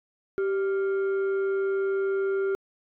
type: tone pair together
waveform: sine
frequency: 389.8 / 1396.9 Hz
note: G4 / F6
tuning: -10 / 0 cents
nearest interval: octave + minor seventh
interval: 2210 cents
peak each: -22 / -34 dBFS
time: 0.38-2.55 s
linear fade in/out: 0 ms
effects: tanh soft clip ceiling -20 dBFS